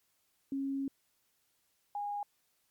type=tone pair in turn; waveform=sine; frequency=273.4 / 819.3 Hz; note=C#4 / G#5; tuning=-24 / -24 cents; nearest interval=octave + perfect fifth; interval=1900 cents; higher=second; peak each=-32 / -34 dBFS; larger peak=first; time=0.52-0.88 / 1.95-2.23 s; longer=first; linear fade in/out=2 ms; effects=white hiss -75 dBFS RMS until 2.7 s + MP3 96 kbps